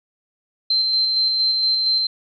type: tone with tremolo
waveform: sine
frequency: 4115 Hz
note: C8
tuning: 30 cents flat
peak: -15 dBFS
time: 0.7-2.07 s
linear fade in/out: 5 ms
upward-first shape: square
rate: 4.3 Hz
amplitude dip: 25%
effects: none